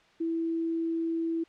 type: tone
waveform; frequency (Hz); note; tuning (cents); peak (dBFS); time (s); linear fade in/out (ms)
sine; 329.6; E4; 0; -27; 0.2-1.44; 10
effects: white hiss -60 dBFS RMS until 1.48 s + low-pass 3000 Hz 12 dB/octave